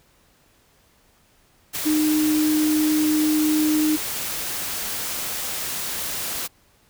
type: tone in noise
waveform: sine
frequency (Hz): 306.7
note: D#4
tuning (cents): -25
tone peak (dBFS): -17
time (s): 1.85-3.97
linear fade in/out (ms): 20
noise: white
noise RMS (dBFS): -28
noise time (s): 1.73-6.48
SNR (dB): +8
effects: pink hiss -59 dBFS RMS until 6.89 s